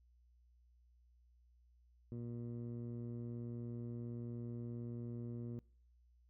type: tone with low-pass filter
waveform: 15% pulse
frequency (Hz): 118.6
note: A#2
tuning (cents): +30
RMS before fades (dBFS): -45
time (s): 2.12-5.59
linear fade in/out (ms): 0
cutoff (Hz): 290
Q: 0.71
effects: noise-tail reverb RT60 0.5 s tail -24 dB re dry + added 60 Hz sine -66 dBFS peak until 6.29 s